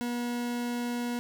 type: tone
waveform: 40% pulse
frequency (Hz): 241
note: B3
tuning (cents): -42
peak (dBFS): -29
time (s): 0.01-1.19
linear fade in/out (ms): 0
effects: none